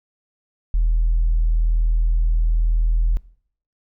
sine tone, 40.52 Hz, E1, 29 cents flat, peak -13 dBFS, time 0.74-3.17 s, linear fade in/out 0 ms, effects noise-tail reverb RT60 0.6 s tail -22 dB re dry + tanh soft clip ceiling -11 dBFS

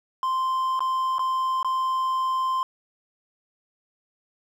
triangle tone with dropouts, 1043 Hz, C6, 6 cents flat, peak -20 dBFS, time 0.23-2.63 s, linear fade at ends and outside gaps 1 ms, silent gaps 0.793-0.805 / 1.183-1.193 / 1.629-1.646 s, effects none

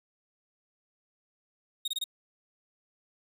40% pulse tone bursts, 3729 Hz, A#7, in tune, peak -28 dBFS, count 4, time 1.85-2.041 s, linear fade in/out 5 ms, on 29 ms, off 25 ms, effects none

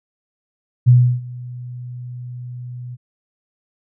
sine tone with ADSR envelope, 123.47 Hz, B2, in tune, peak -5 dBFS, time 0.86-2.97 s, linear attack 25 ms, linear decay 320 ms, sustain -23 dB, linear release 33 ms, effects none

